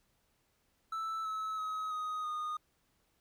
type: tone with pitch steps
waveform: triangle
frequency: 1318.5 / 1295.8 / 1273.6 / 1251.7 / 1230.2 Hz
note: E6 / E6 / D#6 / D#6 / D#6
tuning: 0 / -30 / +40 / +10 / -20 cents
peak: -33 dBFS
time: 0.92-2.57 s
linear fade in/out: 5 ms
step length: 330 ms
effects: pink hiss -75 dBFS RMS until 3.2 s